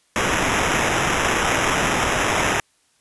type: noise with sample-and-hold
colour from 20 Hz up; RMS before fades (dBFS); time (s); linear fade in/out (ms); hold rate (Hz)
white; -20; 0.16-2.6; 0; 4410
effects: white hiss -62 dBFS RMS until 3 s + resampled to 24000 Hz